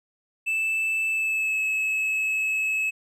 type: tone with pitch glide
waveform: triangle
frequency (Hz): 2637 to 2586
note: E7 to E7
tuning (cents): 0 to -34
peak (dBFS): -21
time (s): 0.46-2.91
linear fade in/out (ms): 20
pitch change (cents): -34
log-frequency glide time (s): 1.09-1.6
effects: none